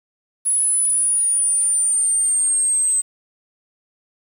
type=exponential sweep; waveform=sine; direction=down; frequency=10290 to 8170 Hz; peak=-15 dBFS; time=0.45-3.02 s; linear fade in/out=20 ms; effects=7-bit